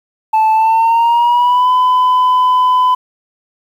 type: tone with pitch glide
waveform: sine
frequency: 876 to 1006.3 Hz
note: A5 to B5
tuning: -8 to +32 cents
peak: -5 dBFS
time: 0.33-2.95 s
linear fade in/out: 10 ms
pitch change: +240 cents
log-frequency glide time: 0.53-1.7 s
effects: tanh soft clip ceiling -7 dBFS + 7-bit